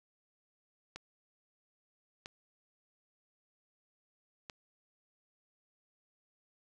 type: clicks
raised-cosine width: 0.2 ms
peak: -26 dBFS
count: 3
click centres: 0.96 / 2.259 / 4.498 s
effects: none